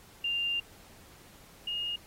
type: tone pair in turn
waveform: sine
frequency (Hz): 2794 / 2849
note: F7 / F7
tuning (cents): 0 / +34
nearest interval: unison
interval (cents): 34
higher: second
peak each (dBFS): -28 / -31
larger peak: first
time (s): 0.24-0.6 / 1.67-1.96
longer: first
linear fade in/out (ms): 5
effects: pink hiss -56 dBFS RMS until 2.06 s + AAC 48 kbps